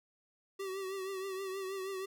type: tone with vibrato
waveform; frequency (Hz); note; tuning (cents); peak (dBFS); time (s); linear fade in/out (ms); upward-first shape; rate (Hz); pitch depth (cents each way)
square; 384; G4; -36; -38; 0.59-2.06; 10; triangle; 6.3; 59
effects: none